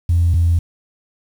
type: tone pair in turn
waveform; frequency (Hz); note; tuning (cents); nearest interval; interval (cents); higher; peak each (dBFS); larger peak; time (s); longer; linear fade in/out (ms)
sine; 85.4 / 84.71; F2 / E2; -38 / +48; unison; 14; first; -10; neither; 0.09-0.34 / 0.34-0.59; neither; 5
effects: tanh soft clip ceiling -7 dBFS + 7-bit